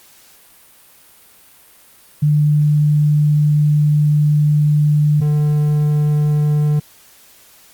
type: tone pair in turn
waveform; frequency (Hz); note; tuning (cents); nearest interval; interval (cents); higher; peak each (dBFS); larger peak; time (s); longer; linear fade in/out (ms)
sine / triangle; 149.1 / 149.1; D3 / D3; +27 / +27; unison; 0; neither; -10; neither; 2.22-5.21 / 5.21-6.8; first; 10
effects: white hiss -47 dBFS RMS until 7.73 s + Opus 48 kbps